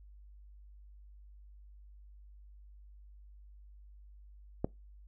click, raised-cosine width 2 ms, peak -17 dBFS, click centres 4.645 s, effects noise-tail reverb RT60 0.2 s tail -23 dB re dry + added 50 Hz sine -52 dBFS peak until 5.07 s

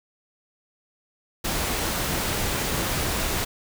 pink noise, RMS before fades -26 dBFS, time 1.44-3.45 s, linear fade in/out 10 ms, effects none

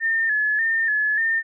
sine tone with vibrato, 1760 Hz, A6, in tune, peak -18 dBFS, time 0-1.43 s, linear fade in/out 50 ms, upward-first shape square, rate 1.7 Hz, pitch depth 50 cents each way, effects none

